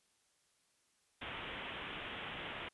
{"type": "low-pass noise", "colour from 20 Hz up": "white", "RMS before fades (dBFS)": -45, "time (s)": [1.21, 2.69], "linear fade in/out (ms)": 10, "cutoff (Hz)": 3400, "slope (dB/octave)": 96, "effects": ["white hiss -75 dBFS RMS until 2.73 s", "resampled to 24000 Hz"]}